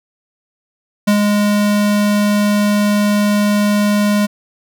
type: tone with ADSR envelope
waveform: square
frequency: 206.7 Hz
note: G#3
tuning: 8 cents flat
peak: -9 dBFS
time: 1.07-4.27 s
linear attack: 12 ms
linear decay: 90 ms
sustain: -3 dB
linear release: 20 ms
effects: none